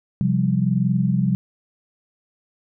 sine chord, C suspended fourth, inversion none, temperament equal, 130.81 / 174.61 / 196 Hz, C3 / F3 / G3, 0 / 0 / 0 cents, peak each -21 dBFS, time 0.21-1.35 s, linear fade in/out 0 ms, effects none

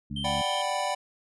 harmonic tone, 70.6 Hz, C#2, 32 cents sharp, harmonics 1 / 2 / 3 / 4, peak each -39 / -36 / -35 / -43 dBFS, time 0.1-0.42 s, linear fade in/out 10 ms
triangle tone, 3133 Hz, G7, 2 cents flat, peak -31 dBFS, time 0.16-0.62 s, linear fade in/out 5 ms
square chord, G major seventh, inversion second, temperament equal, 587.3 / 740 / 784 / 987.8 Hz, D5 / F#5 / G5 / B5, 0 / 0 / 0 / 0 cents, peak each -33 dBFS, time 0.24-0.95 s, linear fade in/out 10 ms
effects resampled to 24000 Hz

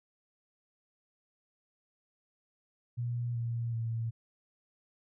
sine tone with pitch steps, 120 / 117.12 / 114.32 Hz, B2 / A#2 / A#2, -49 / +9 / -33 cents, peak -31 dBFS, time 2.97-4.11 s, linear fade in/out 20 ms, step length 380 ms, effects none

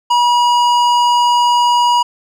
sine tone with hard clipping, 965 Hz, B5, 40 cents flat, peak -11 dBFS, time 0.1-2.03 s, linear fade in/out 10 ms, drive 12 dB, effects none

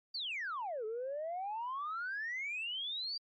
sine exponential two-way sweep, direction down then up, 4764 to 423.4 to 4764 Hz, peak -35 dBFS, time 0.14-3.18 s, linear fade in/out 10 ms, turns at 0.85 s, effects tanh soft clip ceiling -33 dBFS + MP3 32 kbps

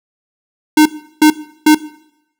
square tone bursts, 305.9 Hz, D#4, 29 cents flat, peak -5 dBFS, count 3, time 0.77-1.748 s, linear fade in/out 5 ms, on 86 ms, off 360 ms, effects noise-tail reverb RT60 0.8 s tail -18 dB re dry

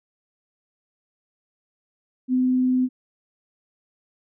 sine tone with vibrato, 254.7 Hz, C4, 46 cents flat, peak -17 dBFS, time 2.28-2.89 s, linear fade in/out 50 ms, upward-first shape triangle, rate 20 Hz, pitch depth 10 cents each way, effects none

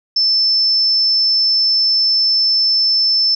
sine tone, 5290 Hz, E8, 5 cents sharp, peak -11 dBFS, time 0.16-3.35 s, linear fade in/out 5 ms, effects none

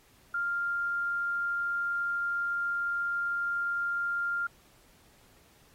sine tone, 1396.9 Hz, F6, in tune, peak -28 dBFS, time 0.34-4.47 s, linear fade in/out 5 ms, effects pink hiss -62 dBFS RMS until 5.74 s + AAC 48 kbps

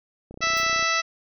click train, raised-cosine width 2 ms, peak -27 dBFS, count 17, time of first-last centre 0.31-0.826 s, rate 31 Hz
harmonic tone, 659.3 Hz, E5, in tune, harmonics 1 / 2 / 3 / 4 / 5 / 6 / 7 / 8 / 9, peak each -33 / -25 / -26 / -28 / -36 / -32 / -34 / -33 / -32 dBFS, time 0.41-1.02 s, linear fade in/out 20 ms
violet noise with exponential decay, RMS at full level -38 dBFS, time 0.57-0.72 s, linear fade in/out 1 ms, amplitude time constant 31 ms
effects none

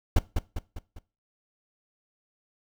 brown noise with echo, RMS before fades -18 dBFS, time 0.16-0.19 s, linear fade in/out 5 ms, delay 200 ms, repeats 4, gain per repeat -6 dB, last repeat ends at 0.99 s, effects noise-tail reverb RT60 0.3 s tail -19 dB re dry

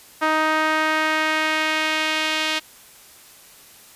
sawtooth tone with band-pass filter sweep, 312.5 Hz, D#4, 8 cents sharp, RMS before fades -21 dBFS, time 0.21-2.6 s, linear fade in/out 20 ms, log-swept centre 1300 to 3100 Hz, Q 1.4, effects white hiss -47 dBFS RMS until 3.95 s + resampled to 32000 Hz

